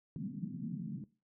white band-pass noise, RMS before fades -41 dBFS, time 0.16-1.04 s, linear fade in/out 2 ms, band 140 to 240 Hz, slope 48 dB/octave, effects noise-tail reverb RT60 0.3 s tail -18 dB re dry

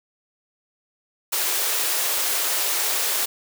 white high-pass noise, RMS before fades -23 dBFS, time 1.32-3.26 s, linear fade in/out 10 ms, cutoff 340 Hz, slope 48 dB/octave, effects none

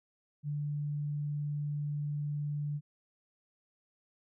sine tone, 146.83 Hz, D3, in tune, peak -32 dBFS, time 0.43-2.81 s, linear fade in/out 50 ms, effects none

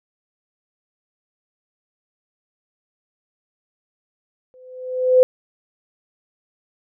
sine tone with exponential growth, 509 Hz, C5, 48 cents flat, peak -6 dBFS, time 4.54-5.23 s, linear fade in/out 0 ms, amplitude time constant 150 ms, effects none

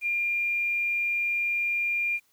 sine tone with quantisation, 2400 Hz, D7, 37 cents sharp, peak -24 dBFS, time 0.01-2.2 s, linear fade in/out 50 ms, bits 9, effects white hiss -67 dBFS RMS until 2.32 s

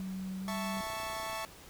sine tone with pitch glide, 188.6 to 194.58 Hz, F#3 to G3, +33 to -13 cents, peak -36 dBFS, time 0-0.81 s, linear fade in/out 0 ms, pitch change +54 cents, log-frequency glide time 0.41-0.47 s
sawtooth chord, A major, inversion second, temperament equal, 659.3 / 880 / 1108.7 Hz, E5 / A5 / C#6, 0 / 0 / 0 cents, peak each -37 dBFS, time 0.48-1.45 s, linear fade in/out 0 ms
click train, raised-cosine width 2 ms, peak -38 dBFS, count 18, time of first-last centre 0.77-1.331 s, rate 30.3 Hz
effects pink hiss -53 dBFS RMS until 1.69 s

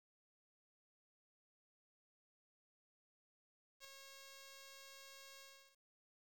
5% pulse tone with ADSR envelope, 545 Hz, C#5, 29 cents flat, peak -39 dBFS, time 3.8-5.78 s, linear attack 46 ms, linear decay 3 ms, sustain -5 dB, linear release 390 ms, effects 11-bit

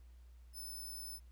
5% pulse tone, 5270 Hz, E8, 1 cent flat, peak -39 dBFS, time 0.53-1.2 s, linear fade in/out 50 ms, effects added 60 Hz sine -55 dBFS peak until 1.31 s + pink hiss -75 dBFS RMS until 1.31 s

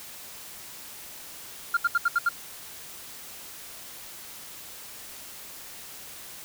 sine tone bursts, 1396.9 Hz, F6, in tune, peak -17 dBFS, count 6, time 1.74-2.29 s, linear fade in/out 5 ms, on 30 ms, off 74 ms, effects tanh soft clip ceiling -17 dBFS + white hiss -43 dBFS RMS until 6.44 s

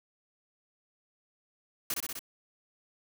white noise with echo, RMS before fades -32 dBFS, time 1.9-1.94 s, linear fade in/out 2 ms, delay 63 ms, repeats 4, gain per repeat -2 dB, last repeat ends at 2.192 s, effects none

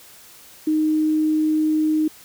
sine tone, 310 Hz, D#4, 6 cents flat, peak -16 dBFS, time 0.67-2.08 s, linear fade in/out 5 ms, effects white hiss -46 dBFS RMS until 2.24 s

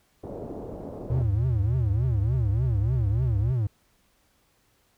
white low-pass noise, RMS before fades -37 dBFS, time 0.23-1.23 s, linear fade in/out 10 ms, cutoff 590 Hz, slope 24 dB/octave
sine tone with pitch glide, 78 to 69.09 Hz, D#2 to C#2, +5 to -5 cents, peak -27 dBFS, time 1.1-3.52 s, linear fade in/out 10 ms, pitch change -210 cents, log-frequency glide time 1.75-2.57 s
triangle tone with vibrato, 113.4 Hz, A#2, 47 cents flat, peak -20 dBFS, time 1.1-3.67 s, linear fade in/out 5 ms, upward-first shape triangle, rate 3.4 Hz, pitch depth 280 cents each way
effects pink hiss -66 dBFS RMS until 4.97 s

